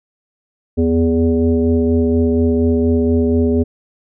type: tone with frequency modulation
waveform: sine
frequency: 246.9 Hz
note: B3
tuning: in tune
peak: -11 dBFS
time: 0.77-3.64 s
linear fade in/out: 20 ms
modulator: 166 Hz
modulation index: 1.2
effects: none